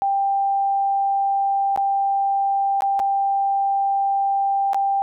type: tone with dropouts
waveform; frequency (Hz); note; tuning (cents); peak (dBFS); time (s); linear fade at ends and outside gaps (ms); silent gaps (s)
sine; 790; G5; +13; -17; 0.02-5.02; 0; 1.761-1.775 / 2.807-2.821 / 2.993-2.999 / 4.733-4.745
effects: none